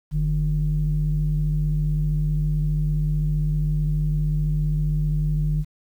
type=tone pair together; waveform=sine; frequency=45.56 / 152 Hz; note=F#1 / D#3; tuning=-26 / -40 cents; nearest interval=octave + major sixth; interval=2086 cents; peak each=-22 / -20 dBFS; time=0.11-5.65 s; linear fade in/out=50 ms; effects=tanh soft clip ceiling -13 dBFS + 9-bit